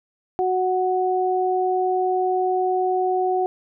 sine tone pair together, 369.5 / 740 Hz, F#4 / F#5, -2 / 0 cents, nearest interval octave, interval 1202 cents, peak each -21 dBFS, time 0.39-3.46 s, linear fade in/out 0 ms, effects none

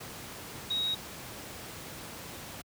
sine tone in noise, 3796 Hz, A#7, 31 cents sharp, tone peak -28 dBFS, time 0.7-0.95 s, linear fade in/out 10 ms, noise pink, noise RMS -43 dBFS, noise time 0-2.62 s, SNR +12 dB, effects high-pass 80 Hz 12 dB/octave

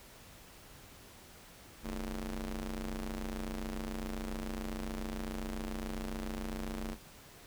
sawtooth ring-modulated tone, 94.4 Hz, F#2, 35 cents sharp, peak -30 dBFS, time 1.82-6.97 s, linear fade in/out 50 ms, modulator 128 Hz, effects pink hiss -55 dBFS RMS until 7.46 s

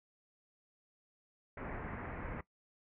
pink low-pass noise, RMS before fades -43 dBFS, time 1.57-2.41 s, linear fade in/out 5 ms, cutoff 2200 Hz, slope 48 dB/octave, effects noise-tail reverb RT60 0.1 s tail -18 dB re dry

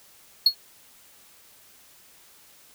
triangle tone with exponential decay, 4326 Hz, C#8, 43 cents flat, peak -9 dBFS, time 0.46-0.55 s, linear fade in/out 5 ms, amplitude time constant 18 ms, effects white hiss -54 dBFS RMS until 2.74 s

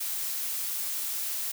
blue noise, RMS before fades -32 dBFS, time 0-1.52 s, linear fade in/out 10 ms, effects none

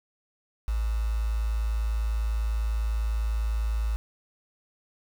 sine tone with quantisation, 55 Hz, A1, in tune, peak -24 dBFS, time 0.68-3.96 s, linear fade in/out 0 ms, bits 7, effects none

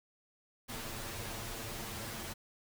pink noise with comb filter, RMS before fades -42 dBFS, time 0.68-2.34 s, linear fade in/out 20 ms, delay 8.8 ms, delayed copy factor +0.8, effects none

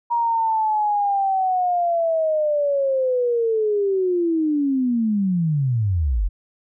sine linear sweep, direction down, 950 to 39.77 Hz, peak -17 dBFS, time 0.1-6.29 s, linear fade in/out 20 ms, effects none

